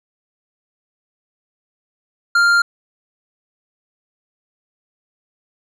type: tone with tanh clipping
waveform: sine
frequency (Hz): 1396.9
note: F6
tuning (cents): 0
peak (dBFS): -12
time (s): 2.35-2.62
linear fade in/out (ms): 5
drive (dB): 10
effects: none